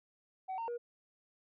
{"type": "tone with pitch steps", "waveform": "sine", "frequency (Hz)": [756, 916, 477.5], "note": ["F#5", "A#5", "A#4"], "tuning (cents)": [37, -31, 42], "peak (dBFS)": -34, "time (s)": [0.48, 0.78], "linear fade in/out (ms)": 20, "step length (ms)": 100, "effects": ["tanh soft clip ceiling -35 dBFS"]}